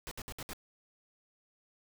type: noise bursts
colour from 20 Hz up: pink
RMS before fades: -42 dBFS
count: 5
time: 0.07-0.533 s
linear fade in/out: 0 ms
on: 43 ms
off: 62 ms
effects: none